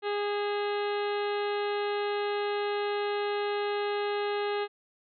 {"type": "harmonic tone with a mistuned harmonic", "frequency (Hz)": 410.6, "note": "G#4", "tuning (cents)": -20, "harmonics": [1, 2, 3, 4, 5, 6, 7, 8, 9, 10], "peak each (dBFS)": [-29, -35, -39, -41, -43, -45, -46, -47, -48, -49], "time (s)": [0.02, 4.68], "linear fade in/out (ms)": 50, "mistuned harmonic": 6, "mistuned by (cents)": 59, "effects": []}